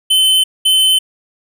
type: tone pair in turn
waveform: square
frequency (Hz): 3059 / 3059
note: G7 / G7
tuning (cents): -43 / -43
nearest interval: unison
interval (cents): 0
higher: neither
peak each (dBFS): -9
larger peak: neither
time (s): 0.1-0.44 / 0.65-0.99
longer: neither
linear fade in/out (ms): 10
effects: none